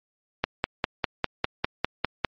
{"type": "click train", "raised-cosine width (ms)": 0.3, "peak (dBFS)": -5, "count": 10, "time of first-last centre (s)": [0.44, 2.247], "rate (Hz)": 4.98, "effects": ["low-pass 4000 Hz 12 dB/octave", "MP3 32 kbps"]}